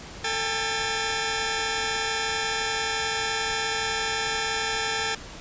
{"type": "tone cluster", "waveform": "10% pulse", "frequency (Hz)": [445.9, 806, 1752], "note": ["A4", "G5", "A6"], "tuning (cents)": [23, 48, -8], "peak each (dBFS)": -21, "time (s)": [0.24, 5.15], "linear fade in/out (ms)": 5, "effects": ["pink hiss -41 dBFS RMS until 5.4 s", "resampled to 16000 Hz"]}